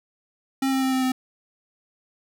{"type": "tone with pitch steps", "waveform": "square", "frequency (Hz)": [268.1, 265.5, 262.9, 260.3, 257.8], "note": ["C4", "C4", "C4", "C4", "C4"], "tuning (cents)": [42, 25, 8, -9, -26], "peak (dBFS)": -21, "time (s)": [0.62, 1.12], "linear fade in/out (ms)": 5, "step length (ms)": 100, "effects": []}